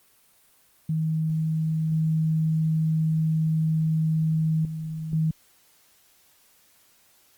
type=tone with level steps; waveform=sine; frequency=158.6 Hz; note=D#3; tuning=33 cents sharp; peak=-22 / -20 / -29 / -20 dBFS; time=0.89-5.31 s; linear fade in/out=5 ms; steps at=1.92 / 4.65 / 5.13 s; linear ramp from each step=2 ms; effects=white hiss -60 dBFS RMS until 7.37 s + Opus 24 kbps